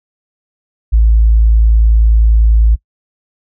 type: tone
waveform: sine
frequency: 55.1 Hz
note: A1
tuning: 3 cents sharp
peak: -4 dBFS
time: 0.92-2.76 s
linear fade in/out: 20 ms
effects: noise-tail reverb RT60 0.1 s tail -23 dB re dry + tanh soft clip ceiling 0 dBFS